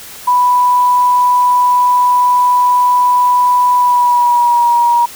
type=tone with pitch glide; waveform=sine; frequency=988 to 951.6 Hz; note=B5 to A#5; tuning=0 to +35 cents; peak=-7 dBFS; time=0.27-5.06 s; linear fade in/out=10 ms; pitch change=-65 cents; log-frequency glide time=3.76-4.68 s; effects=white hiss -32 dBFS RMS until 5.15 s